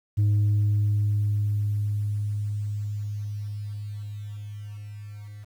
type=tone with level ramp; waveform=sine; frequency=103.83 Hz; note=G#2; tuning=in tune; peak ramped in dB=-15 to -38 dBFS; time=0.17-5.45 s; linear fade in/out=20 ms; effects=tanh soft clip ceiling -17 dBFS + 9-bit